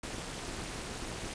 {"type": "noise with amplitude modulation", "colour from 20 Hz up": "pink", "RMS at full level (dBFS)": -36, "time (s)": [0.03, 1.34], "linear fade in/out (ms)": 5, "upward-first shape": "sine", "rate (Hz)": 296, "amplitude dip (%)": 95, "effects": ["resampled to 22050 Hz"]}